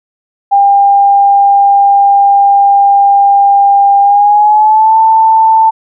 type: tone with pitch glide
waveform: sine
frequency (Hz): 800 to 887.7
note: G5 to A5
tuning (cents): +35 to +15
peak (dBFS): -3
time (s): 0.51-5.71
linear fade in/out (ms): 20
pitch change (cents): +180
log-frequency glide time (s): 4.01-4.97
effects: none